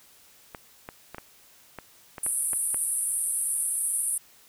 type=clicks; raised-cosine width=0.5 ms; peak=-22 dBFS; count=9; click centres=0.548 / 0.889 / 1.146 / 1.183 / 1.787 / 2.182 / 2.264 / 2.533 / 2.744 s
type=band-pass noise; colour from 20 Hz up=white; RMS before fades=-28 dBFS; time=2.23-4.18 s; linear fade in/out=5 ms; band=8900 to 11000 Hz; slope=96 dB/octave
effects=white hiss -56 dBFS RMS until 4.48 s